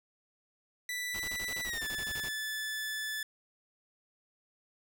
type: tone with pitch glide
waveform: sawtooth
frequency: 1975.5 to 1739.8 Hz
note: B6 to A6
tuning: 0 to -20 cents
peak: -31 dBFS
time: 0.89-3.23 s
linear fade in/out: 2 ms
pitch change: -220 cents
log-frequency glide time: 1.64-1.86 s
type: noise bursts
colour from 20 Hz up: pink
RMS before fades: -44 dBFS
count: 14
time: 1.14-2.289 s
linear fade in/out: 5 ms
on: 57 ms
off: 27 ms
effects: none